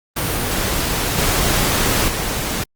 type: noise with level steps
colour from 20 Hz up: pink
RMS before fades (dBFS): -20 / -17 / -22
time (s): 0.16-2.64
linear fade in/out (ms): 10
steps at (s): 1.18 / 2.08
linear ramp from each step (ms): 2
effects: Opus 32 kbps